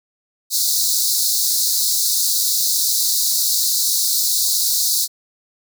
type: high-pass noise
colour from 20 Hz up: pink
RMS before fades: -18 dBFS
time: 0.5-5.08 s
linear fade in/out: 50 ms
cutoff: 3900 Hz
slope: 96 dB/octave
effects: none